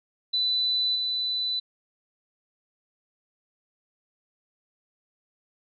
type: tone with level steps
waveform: sine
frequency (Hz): 3991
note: B7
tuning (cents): +17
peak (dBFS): -22 / -25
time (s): 0.33-1.6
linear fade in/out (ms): 10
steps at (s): 0.95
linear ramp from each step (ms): 10
effects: none